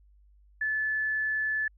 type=tone; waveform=sine; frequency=1735 Hz; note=A6; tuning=25 cents flat; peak=-26 dBFS; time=0.61-1.68 s; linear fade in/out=5 ms; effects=added 50 Hz sine -56 dBFS peak until 1.77 s